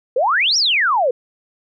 sine exponential two-way sweep, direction up then down, 465.3 to 5810 to 465.3 Hz, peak -13 dBFS, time 0.16-1.11 s, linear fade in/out 5 ms, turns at 0.57 s, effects none

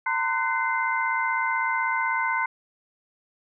sine tone cluster, 911 / 1027 / 1500 / 2078 Hz, A#5 / C6 / F#6 / C7, -40 / -33 / +23 / -12 cents, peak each -28 dBFS, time 0.06-2.46 s, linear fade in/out 5 ms, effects none

